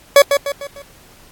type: tone with echo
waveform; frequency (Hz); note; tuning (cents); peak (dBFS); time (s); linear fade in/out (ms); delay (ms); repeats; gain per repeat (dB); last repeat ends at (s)
40% pulse; 564; C#5; +30; -3; 0.16-0.22; 2; 150; 4; -7; 0.82
effects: pink hiss -46 dBFS RMS until 1.31 s + AAC 64 kbps